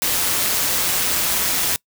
white noise with amplitude modulation, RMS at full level -18 dBFS, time 0.02-1.76 s, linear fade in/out 0 ms, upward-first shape sine, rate 182 Hz, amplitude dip 40%, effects noise-tail reverb RT60 0.1 s tail -24 dB re dry

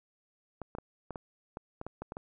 clicks, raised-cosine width 1 ms, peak -25 dBFS, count 11, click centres 0.617 / 0.751 / 0.785 / 1.107 / 1.158 / 1.571 / 1.814 / 1.866 / 2.02 / 2.121 / 2.169 s, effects none

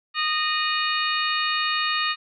harmonic tone with a mistuned harmonic, 617 Hz, D#5, 15 cents flat, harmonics 2 / 3 / 4 / 5 / 6 / 7, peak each -26 / -28 / -29 / -30 / -31 / -31 dBFS, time 0.14-2.16 s, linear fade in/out 50 ms, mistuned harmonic 5, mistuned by -110 cents, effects none

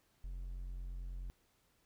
triangle tone, 44.63 Hz, F1, 38 cents sharp, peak -39 dBFS, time 0.24-1.3 s, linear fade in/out 0 ms, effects pink hiss -74 dBFS RMS until 1.85 s

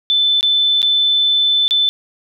sine tone with dropouts, 3520 Hz, A7, in tune, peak -11 dBFS, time 0.1-1.89 s, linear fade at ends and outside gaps 0 ms, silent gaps 0.409-0.429 / 0.818-0.828 / 1.68-1.709 s, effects none

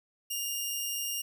10% pulse tone, 2824 Hz, F7, 19 cents sharp, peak -23 dBFS, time 0.3-1.22 s, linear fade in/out 10 ms, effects none

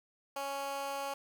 15% pulse tone with high-pass filter, 277.2 Hz, C#4, in tune, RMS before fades -38 dBFS, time 0.36-1.14 s, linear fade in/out 5 ms, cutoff 660 Hz, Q 1.4, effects 9-bit

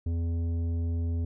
triangle tone with tanh clipping, 84 Hz, E2, 33 cents sharp, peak -28 dBFS, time 0.06-1.25 s, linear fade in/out 5 ms, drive 14 dB, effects none

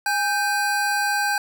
square tone pair together, 821.6 / 1560 Hz, G#5 / G6, -19 / -9 cents, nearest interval major seventh, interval 1110 cents, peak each -24 / -23 dBFS, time 0.06-1.38 s, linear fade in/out 2 ms, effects none

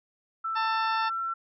sine tone with pitch glide, 1328 to 1348.1 Hz, E6 to E6, +12 to +38 cents, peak -28 dBFS, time 0.44-1.34 s, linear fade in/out 10 ms, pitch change +26 cents, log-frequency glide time 0.57-1.19 s
harmonic tone, 890 Hz, A5, 20 cents sharp, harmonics 1 / 2 / 3 / 4 / 5 / 6, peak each -28 / -34 / -38 / -40 / -42 / -44 dBFS, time 0.55-1.1 s, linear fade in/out 20 ms
effects none

